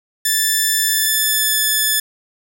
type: tone with pitch glide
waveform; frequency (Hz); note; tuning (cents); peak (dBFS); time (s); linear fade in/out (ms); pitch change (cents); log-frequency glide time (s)
5% pulse; 1760 to 1734.8; A6 to A6; 0 to -25; -4; 0.25-2; 5; -25; 0.77-1.6
effects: none